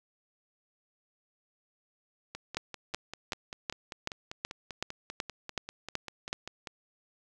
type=two click trains; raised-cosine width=0.2 ms; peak=-14 / -22 dBFS; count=11 / 23; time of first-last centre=2.57-6.329 / 2.35-6.672 s; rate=2.66 / 5.09 Hz; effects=none